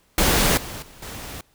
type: noise with level steps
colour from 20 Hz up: pink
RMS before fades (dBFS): -18 / -34 / -46 / -35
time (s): 0.18-1.41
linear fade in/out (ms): 2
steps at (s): 0.57 / 0.82 / 1.02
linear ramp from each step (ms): 5
effects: pink hiss -61 dBFS RMS until 1.54 s